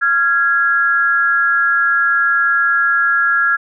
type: tone pair together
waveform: sine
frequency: 1382.6 / 1662 Hz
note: F6 / G#6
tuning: -18 / +1 cents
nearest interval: minor third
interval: 319 cents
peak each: -14 dBFS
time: 0.01-3.57 s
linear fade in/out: 20 ms
effects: none